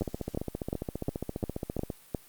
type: two click trains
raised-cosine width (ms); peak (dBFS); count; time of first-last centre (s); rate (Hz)
2; -16 / -19; 7 / 29; 0.02-2.148 / 0.01-1.902; 2.82 / 14.8
effects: white hiss -56 dBFS RMS until 2.28 s + Opus 48 kbps